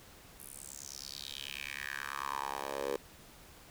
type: tone with high-pass filter sweep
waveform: 10% pulse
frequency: 69.3 Hz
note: C#2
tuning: in tune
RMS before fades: -41 dBFS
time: 0.4-2.96 s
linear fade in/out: 0 ms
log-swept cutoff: 11000 to 460 Hz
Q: 4.2
effects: pink hiss -56 dBFS RMS until 3.7 s